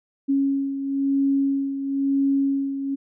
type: beating tone pair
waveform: sine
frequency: 275.2 / 276.2 Hz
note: C#4 / C#4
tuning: -12 / -6 cents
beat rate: 1 Hz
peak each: -20 / -27 dBFS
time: 0.28-2.96 s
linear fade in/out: 20 ms
effects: none